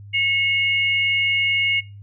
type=tone pair together; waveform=sine; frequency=2189 / 2838 Hz; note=C#7 / F7; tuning=-22 / +27 cents; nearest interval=major third; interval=449 cents; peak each=-19 / -22 dBFS; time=0.13-1.81 s; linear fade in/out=20 ms; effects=noise-tail reverb RT60 0.3 s tail -20 dB re dry + added 101 Hz sine -37 dBFS peak until 2.02 s